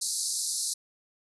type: band-pass noise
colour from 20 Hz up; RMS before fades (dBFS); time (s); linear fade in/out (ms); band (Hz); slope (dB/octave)
white; -31; 0.01-0.74; 10; 4000 to 11000; 96
effects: none